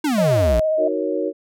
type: exponential sweep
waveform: square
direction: down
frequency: 320 to 52.4 Hz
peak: -18 dBFS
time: 0.04-0.6 s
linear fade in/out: 5 ms
type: tone with vibrato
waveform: sine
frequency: 627 Hz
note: D#5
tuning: 13 cents sharp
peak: -16 dBFS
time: 0.18-0.88 s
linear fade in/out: 5 ms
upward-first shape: sine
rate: 15 Hz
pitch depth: 18 cents each way
type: chord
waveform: sine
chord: D# minor seventh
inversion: none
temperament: equal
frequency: 311.1 / 370 / 466.2 / 554.4 Hz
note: D#4 / F#4 / A#4 / C#5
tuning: 0 / 0 / 0 / 0 cents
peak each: -25 dBFS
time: 0.77-1.33 s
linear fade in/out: 50 ms
effects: none